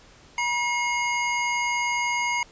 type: tone pair together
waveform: square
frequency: 960 / 2155 Hz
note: B5 / C#7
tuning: -49 / -49 cents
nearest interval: octave + major second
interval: 1400 cents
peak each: -27 / -26 dBFS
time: 0.38-2.43 s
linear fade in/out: 2 ms
effects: pink hiss -52 dBFS RMS until 2.51 s + resampled to 16000 Hz